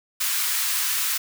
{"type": "high-pass noise", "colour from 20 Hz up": "white", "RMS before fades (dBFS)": -24, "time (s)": [0.2, 1.18], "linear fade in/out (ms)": 10, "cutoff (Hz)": 1100, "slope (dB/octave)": 24, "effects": []}